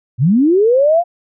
sine linear sweep, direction up, 108.1 to 714 Hz, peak -8 dBFS, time 0.18-1.04 s, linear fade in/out 50 ms, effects none

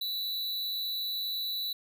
square tone with amplitude modulation, 3951 Hz, B7, in tune, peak -30 dBFS, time 0.01-1.73 s, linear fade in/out 5 ms, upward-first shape sine, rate 275 Hz, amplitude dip 40%, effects none

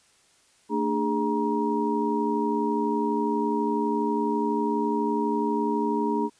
sine tone cluster, 225.9 / 298 / 412.4 / 947 Hz, A3 / D4 / G#4 / A#5, +46 / +25 / -12 / +27 cents, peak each -28 dBFS, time 0.69-6.3 s, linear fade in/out 50 ms, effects white hiss -61 dBFS RMS until 6.39 s + resampled to 22050 Hz

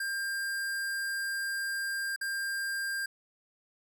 square tone with dropouts, 1597 Hz, G6, 32 cents sharp, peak -32 dBFS, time 0-3.06 s, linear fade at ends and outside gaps 5 ms, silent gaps 2.162-2.211 s, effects none

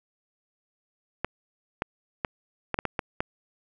clicks, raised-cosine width 0.5 ms, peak -11 dBFS, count 8, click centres 1.246 / 1.821 / 2.248 / 2.743 / 2.789 / 2.853 / 2.992 / 3.205 s, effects none

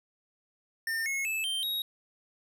square tone with pitch steps, 1809 / 2176 / 2618 / 3150 / 3789 Hz, A6 / C#7 / E7 / G7 / A#7, +48 / -33 / -13 / +8 / +27 cents, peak -30 dBFS, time 0.87-1.82 s, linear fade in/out 2 ms, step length 190 ms, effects none

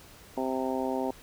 harmonic tone, 130.81 Hz, C3, in tune, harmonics 2 / 3 / 4 / 5 / 6 / 7, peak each -32 / -34 / -35 / -36 / -37 / -37 dBFS, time 0.37-1.11 s, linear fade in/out 5 ms, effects pink hiss -52 dBFS RMS until 1.22 s

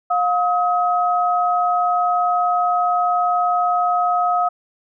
sine tone pair together, 712 / 1271.1 Hz, F5 / D#6, +33 / +37 cents, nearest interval minor seventh, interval 1004 cents, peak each -17 / -19 dBFS, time 0.1-4.49 s, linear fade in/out 10 ms, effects none

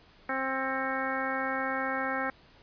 harmonic tone with a mistuned harmonic, 264.8 Hz, C4, 21 cents sharp, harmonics 1 / 2 / 3 / 4 / 5 / 6 / 7 / 8, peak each -37 / -36 / -36 / -39 / -36 / -36 / -37 / -41 dBFS, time 0.29-2.3 s, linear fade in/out 2 ms, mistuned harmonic 8, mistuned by +73 cents, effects pink hiss -58 dBFS RMS until 2.62 s + resampled to 11025 Hz

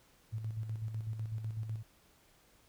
sine tone with tremolo, 110 Hz, A2, in tune, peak -34 dBFS, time 0.32-1.83 s, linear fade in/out 20 ms, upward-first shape square, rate 8 Hz, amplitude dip 50%, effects pink hiss -66 dBFS RMS until 2.68 s

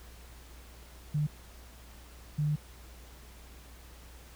sine tone bursts at uneven times, 149.7 Hz, D3, 33 cents sharp, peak -26 dBFS, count 2, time 1.14-1.27 / 2.38-2.56 s, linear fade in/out 10 ms, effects added 60 Hz sine -50 dBFS peak until 4.35 s + pink hiss -55 dBFS RMS until 4.35 s

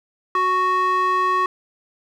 square tone with band-pass filter, 370 Hz, F#4, in tune, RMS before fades -19 dBFS, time 0.35-1.46 s, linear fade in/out 2 ms, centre 1300 Hz, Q 7.8, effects none

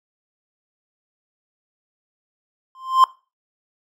triangle tone with exponential growth, 1046.5 Hz, C6, in tune, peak -4 dBFS, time 2.75-3.04 s, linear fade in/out 1 ms, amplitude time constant 61 ms, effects noise-tail reverb RT60 0.3 s tail -21 dB re dry

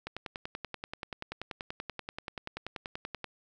click train, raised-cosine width 0.3 ms, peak -21 dBFS, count 34, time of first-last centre 0.07-3.243 s, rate 10.4 Hz, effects none

